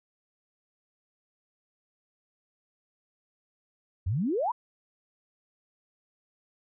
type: exponential sweep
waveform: sine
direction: up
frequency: 81 to 1039 Hz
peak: -25 dBFS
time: 4.06-4.52 s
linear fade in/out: 10 ms
effects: none